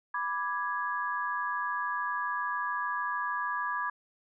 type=chord; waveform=sine; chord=G# diminished; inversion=first; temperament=equal; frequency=987.8 / 1174.7 / 1661.2 Hz; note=B5 / D6 / G#6; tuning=0 / 0 / 0 cents; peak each=-34 dBFS; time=0.14-3.9 s; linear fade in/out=5 ms; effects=none